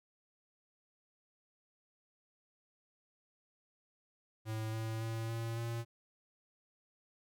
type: tone with pitch steps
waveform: square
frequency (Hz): 110 / 111.54 / 113.09 / 114.67 / 116.27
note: A2 / A2 / A2 / A#2 / A#2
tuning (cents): 0 / +24 / +48 / -28 / -4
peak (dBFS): -37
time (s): 4.45-5.85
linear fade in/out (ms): 50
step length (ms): 280
effects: none